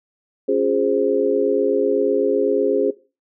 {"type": "chord", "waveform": "sine", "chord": "Db major seventh", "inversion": "none", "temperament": "equal with one note detuned", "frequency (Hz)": [277.2, 355.3, 415.3, 523.3], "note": ["Db4", "F4", "Ab4", "C5"], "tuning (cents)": [0, 30, 0, 0], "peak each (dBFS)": [-23, -23, -18, -22], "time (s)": [0.48, 2.91], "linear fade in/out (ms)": 10, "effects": ["noise-tail reverb RT60 0.3 s tail -17 dB re dry"]}